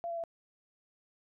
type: tone with pitch steps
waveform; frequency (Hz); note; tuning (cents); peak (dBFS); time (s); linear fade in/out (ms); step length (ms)
sine; 684 / 676.5 / 669.2; F5 / E5 / E5; -36 / +45 / +26; -34; 0.04-0.238; 0; 66
effects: none